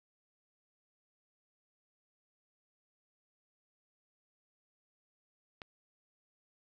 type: click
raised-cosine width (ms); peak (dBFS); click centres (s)
0.3; -28; 5.618
effects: none